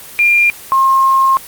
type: tone pair in turn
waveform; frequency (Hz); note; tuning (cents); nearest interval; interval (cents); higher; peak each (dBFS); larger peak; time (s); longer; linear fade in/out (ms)
sine; 2400 / 1069.1; D7 / C6; +37 / +37; octave + major second; 1400; first; -7; neither; 0.19-0.5 / 0.72-1.37; second; 0
effects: white hiss -33 dBFS RMS until 1.47 s + Opus 24 kbps